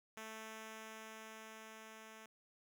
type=tone with level ramp; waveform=5% pulse; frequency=220 Hz; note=A3; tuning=in tune; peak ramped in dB=-36 to -43 dBFS; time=0.17-2.26 s; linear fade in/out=2 ms; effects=none